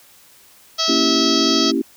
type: harmonic tone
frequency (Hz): 650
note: E5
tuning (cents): -24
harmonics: 1 / 2 / 3 / 4 / 5 / 6 / 7 / 8 / 9 / 10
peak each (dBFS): -28 / -25 / -34 / -34 / -23 / -26 / -22 / -23 / -30 / -34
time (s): 0.78-1.72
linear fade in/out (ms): 20
type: chord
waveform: sine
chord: A# diminished seventh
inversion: none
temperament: equal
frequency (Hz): 233.1 / 277.2 / 329.6 / 392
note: A#3 / C#4 / E4 / G4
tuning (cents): 0 / 0 / 0 / 0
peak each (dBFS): -23 / -20 / -21 / -24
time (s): 0.88-1.82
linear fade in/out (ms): 10
effects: white hiss -49 dBFS RMS until 1.96 s